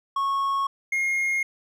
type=tone pair in turn; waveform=triangle; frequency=1100 / 2141 Hz; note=C#6 / C7; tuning=-14 / +39 cents; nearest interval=octave; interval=1153 cents; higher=second; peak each=-20 / -20 dBFS; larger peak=neither; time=0.16-0.67 / 0.92-1.43 s; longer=neither; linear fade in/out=5 ms; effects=none